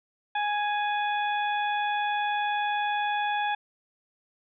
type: harmonic tone with a mistuned harmonic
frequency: 830 Hz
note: G#5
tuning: 1 cent flat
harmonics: 1 / 2 / 3 / 4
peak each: -26 / -32 / -36 / -38 dBFS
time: 0.35-3.55 s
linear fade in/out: 5 ms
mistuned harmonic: 4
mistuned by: +51 cents
effects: none